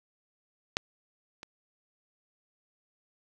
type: clicks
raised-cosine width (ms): 0.2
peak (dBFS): -9 / -25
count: 2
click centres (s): 0.769 / 1.431
effects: none